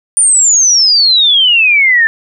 sine exponential sweep, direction down, 9397 to 1760 Hz, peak -5 dBFS, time 0.17-2.07 s, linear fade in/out 0 ms, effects none

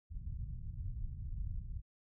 pink low-pass noise, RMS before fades -41 dBFS, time 0.1-1.82 s, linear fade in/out 50 ms, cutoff 120 Hz, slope 24 dB/octave, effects none

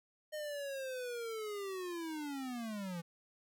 square linear sweep, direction down, 616 to 164.81 Hz, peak -40 dBFS, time 0.32-3.02 s, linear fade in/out 20 ms, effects none

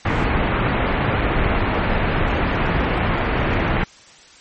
pink low-pass noise, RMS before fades -19 dBFS, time 0.05-3.84 s, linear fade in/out 5 ms, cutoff 2500 Hz, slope 24 dB/octave, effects white hiss -46 dBFS RMS until 4.4 s + MP3 32 kbps

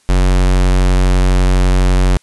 square tone, 46 Hz, F#1, 9 cents flat, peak -9 dBFS, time 0.09-2.17 s, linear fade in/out 0 ms, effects white hiss -54 dBFS RMS until 2.22 s + resampled to 24000 Hz

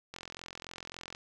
click train, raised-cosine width 0.2 ms, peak -25 dBFS, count 45, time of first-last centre 0.14-1.149 s, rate 43.6 Hz, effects none

